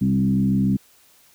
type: tone with frequency modulation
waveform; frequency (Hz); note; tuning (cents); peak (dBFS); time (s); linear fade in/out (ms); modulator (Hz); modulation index
sine; 196; G3; 0; -16; 0.01-0.77; 10; 66.8; 1
effects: white hiss -55 dBFS RMS until 1.34 s